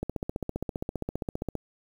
click train, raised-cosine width 2 ms, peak -17 dBFS, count 24, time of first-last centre 0.03-1.553 s, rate 15.1 Hz, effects 8-bit

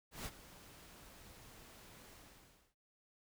pink noise with ADSR envelope, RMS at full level -43 dBFS, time 0.11-2.75 s, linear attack 150 ms, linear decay 40 ms, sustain -15 dB, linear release 620 ms, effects none

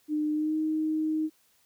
sine tone with pitch glide, 302.8 to 312.2 Hz, D#4 to D#4, -47 to +6 cents, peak -25 dBFS, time 0.08-1.3 s, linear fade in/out 50 ms, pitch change +53 cents, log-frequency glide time 0.32-0.56 s, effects white hiss -66 dBFS RMS until 1.65 s

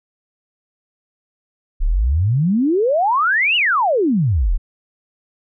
sine exponential two-way sweep, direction up then down, 31.04 to 2980 to 31.04 Hz, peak -13 dBFS, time 1.8-4.58 s, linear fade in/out 20 ms, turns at 3.56 s, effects none

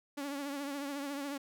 sawtooth tone with vibrato, 281.9 Hz, C#4, 29 cents sharp, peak -33 dBFS, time 0.17-1.38 s, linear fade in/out 10 ms, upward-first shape triangle, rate 14 Hz, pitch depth 65 cents each way, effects none

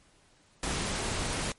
pink noise, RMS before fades -32 dBFS, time 0.63-1.52 s, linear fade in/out 2 ms, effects pink hiss -63 dBFS RMS until 1.58 s + MP3 48 kbps

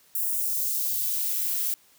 violet noise with high-pass filter sweep, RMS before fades -27 dBFS, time 0.15-1.74 s, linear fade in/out 2 ms, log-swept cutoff 9600 to 1100 Hz, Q 0.94, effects white hiss -59 dBFS RMS until 1.98 s + high-pass 60 Hz 12 dB/octave

